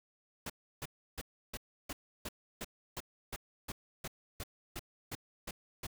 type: noise bursts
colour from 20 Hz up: pink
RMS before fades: -41 dBFS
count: 16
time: 0.46-5.868 s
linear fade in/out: 5 ms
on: 38 ms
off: 320 ms
effects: none